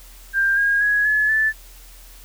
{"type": "tone with pitch steps", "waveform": "sine", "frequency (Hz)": [1590, 1629, 1669, 1710, 1752], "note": ["G6", "G#6", "G#6", "A6", "A6"], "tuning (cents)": [24, -34, 8, -50, -8], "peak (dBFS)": -15, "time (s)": [0.33, 1.53], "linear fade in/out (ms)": 50, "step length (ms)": 240, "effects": ["added 41 Hz sine -42 dBFS peak until 2.24 s", "white hiss -47 dBFS RMS until 2.24 s"]}